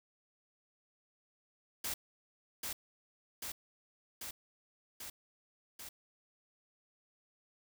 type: noise with echo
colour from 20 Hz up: white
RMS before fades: -38 dBFS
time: 1.84-1.94 s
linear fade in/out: 5 ms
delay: 790 ms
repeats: 5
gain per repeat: -2 dB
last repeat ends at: 5.89 s
effects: none